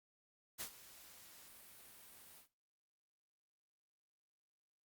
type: noise with ADSR envelope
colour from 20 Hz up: white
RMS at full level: -43 dBFS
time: 0.58-2.48 s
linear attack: 31 ms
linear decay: 80 ms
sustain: -16 dB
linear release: 100 ms
effects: noise-tail reverb RT60 0.3 s tail -19 dB re dry + Opus 48 kbps